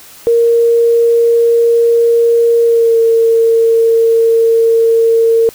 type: tone with pitch glide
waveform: sine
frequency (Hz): 466.2 to 456.3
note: A#4 to A#4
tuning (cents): 0 to -37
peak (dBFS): -6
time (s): 0.27-5.49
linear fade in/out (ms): 0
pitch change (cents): -37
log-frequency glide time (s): 2.63-2.99
effects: white hiss -37 dBFS RMS until 5.54 s